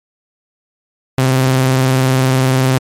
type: tone with vibrato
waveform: sawtooth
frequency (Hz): 130.81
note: C3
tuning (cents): 0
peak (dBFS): -6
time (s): 1.18-2.78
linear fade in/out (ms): 0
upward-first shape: triangle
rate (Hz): 20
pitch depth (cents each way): 56
effects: MP3 64 kbps